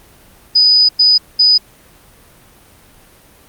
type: tone bursts at uneven times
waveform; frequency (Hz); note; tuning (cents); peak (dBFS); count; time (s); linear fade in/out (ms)
sine; 4978; D#8; 0; -6; 3; 0.55-0.89 / 0.99-1.18 / 1.39-1.58; 10
effects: pink hiss -45 dBFS RMS until 3.48 s + Opus 32 kbps

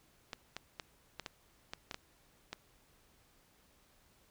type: clicks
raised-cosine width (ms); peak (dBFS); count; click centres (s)
0.2; -23; 9; 0.332 / 0.566 / 0.798 / 1.197 / 1.262 / 1.735 / 1.912 / 1.944 / 2.53
effects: pink hiss -68 dBFS RMS until 4.3 s

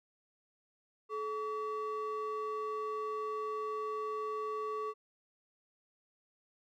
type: ring-modulated tone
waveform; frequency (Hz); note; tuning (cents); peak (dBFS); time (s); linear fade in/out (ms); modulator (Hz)
triangle; 784; G5; 0; -29; 1.09-4.94; 50; 354
effects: tanh soft clip ceiling -28 dBFS

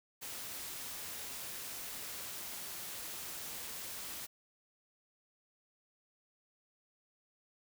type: noise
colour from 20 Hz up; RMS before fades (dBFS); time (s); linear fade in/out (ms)
white; -44; 0.21-4.27; 20
effects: none

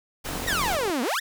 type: noise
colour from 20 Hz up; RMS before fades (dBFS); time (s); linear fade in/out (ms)
pink; -32; 0.24-0.77; 20
type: click train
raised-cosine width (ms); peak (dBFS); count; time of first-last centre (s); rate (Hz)
1; -20; 29; 0.29-0.899; 46
type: exponential two-way sweep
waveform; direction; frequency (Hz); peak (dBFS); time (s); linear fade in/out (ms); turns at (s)
sawtooth; down then up; 1975.5 to 225.7 to 1975.5; -20; 0.47-1.2; 10; 1.02
effects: none

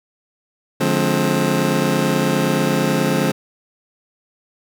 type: chord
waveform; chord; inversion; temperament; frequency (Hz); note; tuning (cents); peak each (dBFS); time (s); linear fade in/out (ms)
25% pulse; D half-diminished seventh; none; just; 146.83 / 176.2 / 211.4 / 264.3; D3 / F3 / Ab3 / C4; 0 / +16 / +31 / +18; -18; 0.8-3.32; 10
effects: none

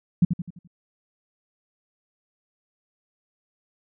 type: tone with echo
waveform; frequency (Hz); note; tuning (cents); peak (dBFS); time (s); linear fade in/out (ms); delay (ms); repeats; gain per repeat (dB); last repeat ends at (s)
sine; 174.61; F3; 0; -12; 0.22-0.25; 5; 85; 5; -7; 0.675
effects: none

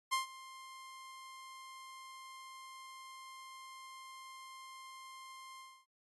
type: tone with ADSR envelope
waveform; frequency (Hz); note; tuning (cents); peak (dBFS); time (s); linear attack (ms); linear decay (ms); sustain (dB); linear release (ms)
sawtooth; 1054; C6; +12; -26; 0.11-5.86; 21; 130; -20; 280
effects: AAC 32 kbps

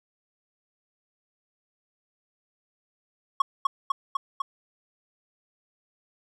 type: tone with echo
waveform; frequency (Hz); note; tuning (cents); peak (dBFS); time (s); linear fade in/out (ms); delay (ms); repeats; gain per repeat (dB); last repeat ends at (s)
triangle; 1100; C#6; -14; -14; 3.4-3.42; 5; 250; 4; -2; 4.42
effects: none

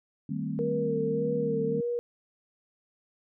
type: chord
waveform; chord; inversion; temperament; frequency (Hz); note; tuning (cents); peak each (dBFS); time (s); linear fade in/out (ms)
sine; A half-diminished seventh; second; equal with one note detuned; 155.56 / 196 / 224 / 261.6; Eb3 / G3 / A3 / C4; 0 / 0 / +31 / 0; -34 / -35 / -35 / -36; 0.29-1.81; 5
type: tone with vibrato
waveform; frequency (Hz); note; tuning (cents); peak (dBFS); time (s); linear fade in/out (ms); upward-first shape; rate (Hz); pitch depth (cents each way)
sine; 466.2; A#4; 0; -27; 0.59-1.99; 0; sine; 1.7; 49
effects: none

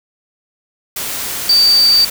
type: tone in noise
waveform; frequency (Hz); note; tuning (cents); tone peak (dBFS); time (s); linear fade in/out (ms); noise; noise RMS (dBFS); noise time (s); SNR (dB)
sine; 4622; D8; -28; -7; 1.49-2.05; 5; white; -22; 0.96-2.1; +12
effects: none

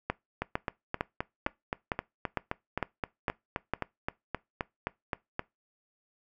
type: two click trains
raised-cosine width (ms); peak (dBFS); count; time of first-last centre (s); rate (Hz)
0.5; -15 / -13; 20 / 9; 0.42-5.394 / 0.1-3.736; 3.82 / 2.2
effects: noise-tail reverb RT60 0.2 s tail -22 dB re dry

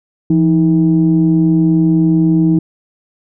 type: tone pair together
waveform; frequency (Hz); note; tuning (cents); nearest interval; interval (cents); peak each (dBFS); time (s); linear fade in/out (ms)
sine; 168.67 / 317.4; E3 / D#4; +40 / +35; major seventh; 1095; -10; 0.3-2.59; 5
effects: tanh soft clip ceiling -2 dBFS

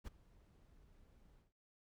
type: noise with ADSR envelope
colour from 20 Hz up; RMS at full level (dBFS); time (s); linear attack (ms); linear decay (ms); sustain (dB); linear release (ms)
brown; -42; 0.04-1.53; 34; 12; -24; 160
effects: none

